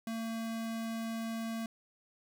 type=tone; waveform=square; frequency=226.3 Hz; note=A3; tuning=49 cents sharp; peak=-36 dBFS; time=0.07-1.66 s; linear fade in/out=2 ms; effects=none